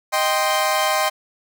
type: chord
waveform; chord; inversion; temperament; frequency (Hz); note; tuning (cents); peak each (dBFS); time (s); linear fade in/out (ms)
sawtooth; C minor; first; equal; 622.3 / 784 / 1046.5; Eb5 / G5 / C6; 0 / 0 / 0; -18; 0.12-1.1; 20
effects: none